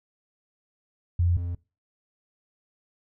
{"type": "tone pair in turn", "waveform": ["sine", "triangle"], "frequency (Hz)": [87.1, 87.1], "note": ["F2", "F2"], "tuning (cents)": [-4, -4], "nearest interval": "unison", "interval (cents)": 0, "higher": "neither", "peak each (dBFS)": [-19, -26], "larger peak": "first", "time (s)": [[1.19, 1.37], [1.37, 1.55]], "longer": "neither", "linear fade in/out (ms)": 5, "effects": ["noise-tail reverb RT60 0.3 s tail -22 dB re dry"]}